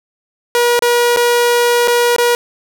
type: tone with dropouts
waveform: sawtooth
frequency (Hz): 480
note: B4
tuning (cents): -49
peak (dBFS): -6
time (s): 0.55-2.35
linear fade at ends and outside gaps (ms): 1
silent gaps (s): 0.792-0.822 / 1.163-1.171 / 1.875-1.88 / 2.163-2.183
effects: none